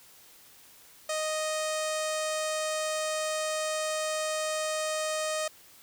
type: tone with low-pass filter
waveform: sawtooth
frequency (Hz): 622.3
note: D#5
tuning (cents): 0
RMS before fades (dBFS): -31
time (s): 1.09-5.48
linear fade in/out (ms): 5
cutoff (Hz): 8200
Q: 2.8
effects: white hiss -55 dBFS RMS until 5.82 s